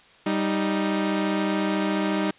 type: tone pair together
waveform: sawtooth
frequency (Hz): 196 / 311.1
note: G3 / D#4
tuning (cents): 0 / 0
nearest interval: minor sixth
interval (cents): 800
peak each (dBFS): -21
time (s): 0.26-2.31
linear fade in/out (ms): 5
effects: white hiss -53 dBFS RMS until 2.38 s + resampled to 8000 Hz